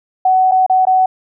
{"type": "tone with dropouts", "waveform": "sine", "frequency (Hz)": 749, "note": "F#5", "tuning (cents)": 21, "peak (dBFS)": -8, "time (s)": [0.25, 1.06], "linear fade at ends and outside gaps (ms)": 5, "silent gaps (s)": [[0.513, 0.518], [0.664, 0.697], [0.853, 0.869]], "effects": []}